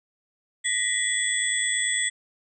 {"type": "tone cluster", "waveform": "sine", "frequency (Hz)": [1898, 2007, 3387, 7800, 8250], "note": ["A#6", "B6", "G#7", "B8", "C9"], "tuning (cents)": [31, 27, 33, -23, -25], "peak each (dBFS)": -29, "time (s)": [0.64, 2.1], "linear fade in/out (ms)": 20, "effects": []}